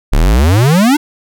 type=exponential sweep; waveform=square; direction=up; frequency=32.11 to 311.1 Hz; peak=-7 dBFS; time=0.12-0.97 s; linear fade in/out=10 ms; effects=none